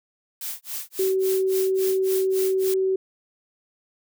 blue noise with tremolo, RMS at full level -30 dBFS, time 0.41-2.74 s, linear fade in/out 2 ms, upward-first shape sine, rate 3.6 Hz, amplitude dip 100%
sine tone, 380 Hz, F#4, 46 cents sharp, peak -19 dBFS, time 0.99-2.96 s, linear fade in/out 5 ms
effects none

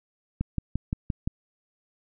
click train, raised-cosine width 5 ms, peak -14 dBFS, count 6, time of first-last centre 0.41-1.275 s, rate 5.78 Hz, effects none

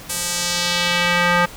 square tone with band-pass filter sweep, 175.4 Hz, F3, 8 cents sharp, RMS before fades -19 dBFS, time 0.09-1.46 s, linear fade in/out 10 ms, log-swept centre 10000 to 1400 Hz, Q 1.2, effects pink hiss -38 dBFS RMS until 1.56 s

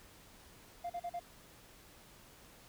triangle tone bursts, 698.5 Hz, F5, in tune, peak -34 dBFS, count 4, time 0.84-1.196 s, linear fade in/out 10 ms, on 59 ms, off 40 ms, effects tanh soft clip ceiling -32 dBFS + pink hiss -59 dBFS RMS until 2.68 s

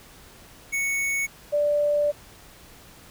square / sine tone pair in turn, 2217 / 587.2 Hz, C#7 / D5, 0 / 0 cents, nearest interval octave + major seventh, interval 2300 cents, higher first, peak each -24 / -19 dBFS, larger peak second, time 0.72-1.27 / 1.52-2.12 s, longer second, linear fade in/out 20 ms, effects pink hiss -49 dBFS RMS until 3.1 s

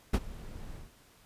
brown noise with ADSR envelope, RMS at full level -20 dBFS, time 0.13-0.91 s, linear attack 12 ms, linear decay 46 ms, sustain -23 dB, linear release 150 ms, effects pink hiss -61 dBFS RMS until 1.25 s + resampled to 32000 Hz

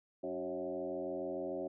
sine tone with frequency modulation, 461.2 Hz, A#4, 19 cents flat, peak -36 dBFS, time 0.23-1.68 s, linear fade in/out 10 ms, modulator 86.9 Hz, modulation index 2.3, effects none

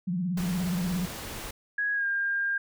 sine tone with vibrato, 178.6 Hz, F3, 39 cents sharp, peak -26 dBFS, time 0.07-1.06 s, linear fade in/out 10 ms, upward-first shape sine, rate 17 Hz, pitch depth 110 cents each way
pink noise, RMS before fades -38 dBFS, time 0.37-1.51 s, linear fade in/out 5 ms
sine tone with pitch glide, 1661.2 to 1605.5 Hz, G#6 to G6, 0 to +41 cents, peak -25 dBFS, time 1.78-2.58 s, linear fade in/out 5 ms, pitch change -59 cents, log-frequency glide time 1.94-2.06 s
effects none

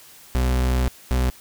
40% pulse tone pair in turn, 63 / 63 Hz, B1 / B1, +35 / +35 cents, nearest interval unison, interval 0 cents, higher neither, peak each -17 dBFS, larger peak neither, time 0.35-0.88 / 1.11-1.3 s, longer first, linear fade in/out 0 ms, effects white hiss -47 dBFS RMS until 1.4 s

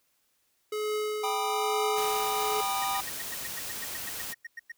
square tone with tremolo, 425 Hz, G#4, 40 cents sharp, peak -28 dBFS, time 0.72-2.61 s, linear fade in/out 5 ms, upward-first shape triangle, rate 1.1 Hz, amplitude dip 60%
square chord, G augmented, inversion none, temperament just, 784 / 980 / 1225 Hz, G5 / B5 / D#6, 0 / -14 / -27 cents, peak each -32 / -35 / -34 dBFS, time 1.23-3.01 s, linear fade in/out 10 ms
white noise, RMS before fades -37 dBFS, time 1.96-4.34 s, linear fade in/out 20 ms
triangle tone bursts, 1864.7 Hz, A#6, in tune, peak -35 dBFS, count 16, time 2.82-4.72 s, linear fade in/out 5 ms, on 25 ms, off 100 ms
effects white hiss -72 dBFS RMS until 4.77 s

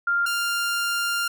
sine / sawtooth tone pair in turn, 1396.9 / 1396.9 Hz, F6 / F6, 0 / 0 cents, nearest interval unison, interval 0 cents, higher neither, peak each -19 / -19 dBFS, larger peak neither, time 0.07-0.26 / 0.26-1.28 s, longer second, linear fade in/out 5 ms, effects none

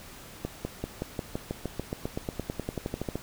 accelerating click train, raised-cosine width 2 ms, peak -17 dBFS, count 23, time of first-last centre 0.45-3.156 s, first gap 200 ms, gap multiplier 0.95, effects pink hiss -47 dBFS RMS until 3.22 s

